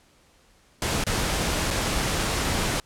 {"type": "noise with dropouts", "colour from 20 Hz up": "pink", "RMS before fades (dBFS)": -25, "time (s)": [0.82, 2.8], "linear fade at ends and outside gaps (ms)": 1, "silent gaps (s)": [[1.039, 1.066], [1.705, 1.709]], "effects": ["pink hiss -59 dBFS RMS until 2.85 s", "low-pass 10000 Hz 12 dB/octave"]}